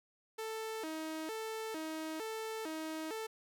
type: tone with vibrato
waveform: sawtooth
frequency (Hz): 373.8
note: F#4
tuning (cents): +18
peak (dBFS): -35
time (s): 0.38-3.27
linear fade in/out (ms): 10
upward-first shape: square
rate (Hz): 1.1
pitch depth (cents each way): 290
effects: none